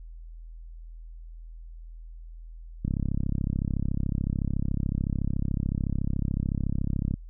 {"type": "click train", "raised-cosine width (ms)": 5, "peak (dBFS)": -15, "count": 146, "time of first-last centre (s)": [2.85, 7.14], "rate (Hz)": 33.8, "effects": ["added 41 Hz sine -40 dBFS peak until 7.29 s"]}